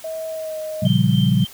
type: tone with pitch glide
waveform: sine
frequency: 641 to 623.1 Hz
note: E5 to D#5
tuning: -49 to +2 cents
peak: -25 dBFS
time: 0.04-0.87 s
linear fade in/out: 5 ms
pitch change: -49 cents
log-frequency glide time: 0.29-0.6 s
type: chord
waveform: sine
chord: G half-diminished seventh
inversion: first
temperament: equal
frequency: 116.54 / 138.59 / 174.61 / 196 Hz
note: Bb2 / Db3 / F3 / G3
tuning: 0 / 0 / 0 / 0 cents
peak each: -19 dBFS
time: 0.82-1.45 s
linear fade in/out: 10 ms
type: tone with tremolo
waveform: sine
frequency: 3136 Hz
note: G7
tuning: in tune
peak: -26 dBFS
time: 0.85-1.47 s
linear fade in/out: 5 ms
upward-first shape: sine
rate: 3.5 Hz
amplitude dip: 70%
effects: white hiss -42 dBFS RMS until 1.53 s